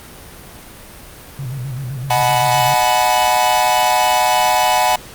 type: tone with vibrato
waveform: sine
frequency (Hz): 130.81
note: C3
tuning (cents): 0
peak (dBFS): -22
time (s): 1.39-2.74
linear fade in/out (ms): 2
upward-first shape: square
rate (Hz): 7.8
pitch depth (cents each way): 100
type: chord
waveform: 45% pulse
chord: B dominant seventh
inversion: first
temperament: equal with one note detuned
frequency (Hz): 622.3 / 740 / 857.9 / 987.8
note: D#5 / F#5 / A5 / B5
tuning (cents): 0 / 0 / -44 / 0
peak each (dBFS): -22 / -16 / -17 / -19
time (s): 2.1-4.96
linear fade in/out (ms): 5
effects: pink hiss -37 dBFS RMS until 5.14 s + Opus 32 kbps